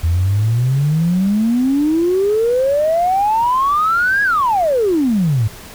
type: exponential two-way sweep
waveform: sine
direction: up then down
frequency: 80.5 to 1676 to 101.1 Hz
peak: -11 dBFS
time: 0.03-5.48 s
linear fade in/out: 10 ms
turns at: 4.23 s
effects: tanh soft clip ceiling -7 dBFS + pink hiss -36 dBFS RMS until 5.74 s